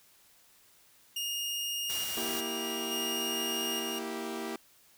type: tone with tremolo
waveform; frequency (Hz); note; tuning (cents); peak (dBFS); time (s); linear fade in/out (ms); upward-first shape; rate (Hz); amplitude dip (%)
sawtooth; 2841; F7; +29; -29; 1.16-3.99; 5; square; 0.57; 35
type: noise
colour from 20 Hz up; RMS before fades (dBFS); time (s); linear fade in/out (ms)
white; -38; 1.89-2.41; 10
type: chord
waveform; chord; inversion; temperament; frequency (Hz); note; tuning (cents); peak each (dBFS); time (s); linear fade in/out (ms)
sawtooth; E diminished; second; equal with one note detuned; 233.1 / 326.2 / 392; Bb3 / E4 / G4; 0 / -18 / 0; -36 / -36 / -35; 2.17-4.56; 2
effects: white hiss -62 dBFS RMS until 4.97 s